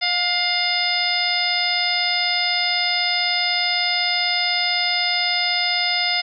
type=harmonic tone with a mistuned harmonic; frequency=714 Hz; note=F5; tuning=38 cents sharp; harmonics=1 / 2 / 3 / 4 / 5 / 6 / 7; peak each=-27 / -32 / -23 / -29 / -25 / -30 / -23 dBFS; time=0.01-6.22 s; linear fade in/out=20 ms; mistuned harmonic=3; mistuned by=-33 cents; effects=none